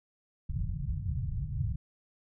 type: low-pass noise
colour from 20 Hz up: white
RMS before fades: -33 dBFS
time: 0.49-1.76 s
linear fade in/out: 5 ms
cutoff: 150 Hz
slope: 48 dB/octave
effects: none